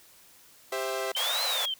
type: chord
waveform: sawtooth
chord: C major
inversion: second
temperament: equal with one note detuned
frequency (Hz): 396.1 / 523.3 / 659.3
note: G4 / C5 / E5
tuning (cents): +18 / 0 / 0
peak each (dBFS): -30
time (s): 0.72-1.12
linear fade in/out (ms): 5
type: exponential two-way sweep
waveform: sine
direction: up then down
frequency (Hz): 3053 to 4164 to 3053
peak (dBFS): -28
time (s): 1.15-1.74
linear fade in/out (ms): 2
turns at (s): 1.43
type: high-pass noise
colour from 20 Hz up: pink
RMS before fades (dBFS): -32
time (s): 1.16-1.66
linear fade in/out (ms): 10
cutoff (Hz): 500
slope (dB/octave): 96
effects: white hiss -56 dBFS RMS until 1.79 s